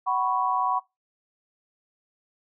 sine chord, F# suspended fourth, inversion none, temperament equal with one note detuned, 749.9 / 987.8 / 1108.7 Hz, F#5 / B5 / C#6, +23 / 0 / 0 cents, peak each -27 / -26 / -26 dBFS, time 0.06-0.8 s, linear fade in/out 20 ms, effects noise-tail reverb RT60 0.2 s tail -22 dB re dry

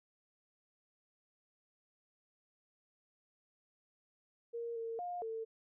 sine tone with pitch steps, 467.3 / 456.3 / 709 / 448.5 Hz, A#4 / A#4 / F5 / A4, +4 / -37 / +26 / +33 cents, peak -38 dBFS, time 4.53-5.45 s, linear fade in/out 20 ms, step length 230 ms, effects none

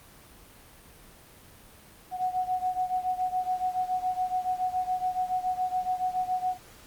sine beating tone pair, 735 / 742.1 Hz, F#5 / F#5, -12 / +5 cents, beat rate 7.1 Hz, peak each -28 / -31 dBFS, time 2.11-6.58 s, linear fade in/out 50 ms, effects pink hiss -52 dBFS RMS until 6.86 s + Opus 32 kbps

